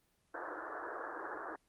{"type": "band-pass noise", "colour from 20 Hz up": "white", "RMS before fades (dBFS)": -43, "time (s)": [0.34, 1.56], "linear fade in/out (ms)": 5, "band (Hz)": [300, 1700], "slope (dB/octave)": 96, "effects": ["pink hiss -75 dBFS RMS until 1.68 s", "Opus 24 kbps"]}